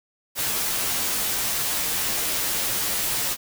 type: noise with comb filter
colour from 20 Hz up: white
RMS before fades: -25 dBFS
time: 0.35-3.37 s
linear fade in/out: 50 ms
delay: 12 ms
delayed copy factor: -0.6
effects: none